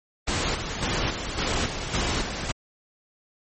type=noise with tremolo; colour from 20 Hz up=pink; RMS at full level=-25 dBFS; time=0.27-2.52 s; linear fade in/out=10 ms; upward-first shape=square; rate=1.8 Hz; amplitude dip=50%; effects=MP3 32 kbps